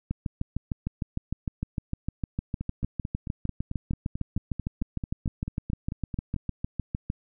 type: two click trains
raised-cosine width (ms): 5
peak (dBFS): -19 / -16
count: 18 / 47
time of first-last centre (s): 2.61-6.363 / 0.11-7.101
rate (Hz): 4.53 / 6.58
effects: none